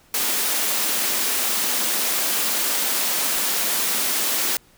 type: high-pass noise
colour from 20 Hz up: white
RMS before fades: -22 dBFS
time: 0.14-4.57 s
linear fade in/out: 2 ms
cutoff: 190 Hz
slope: 48 dB/octave
effects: pink hiss -55 dBFS RMS until 4.77 s